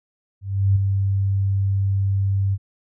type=tone with ADSR envelope; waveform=sine; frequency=98 Hz; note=G2; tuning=in tune; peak=-12 dBFS; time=0.41-2.58 s; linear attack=350 ms; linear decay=7 ms; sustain=-5 dB; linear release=47 ms; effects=none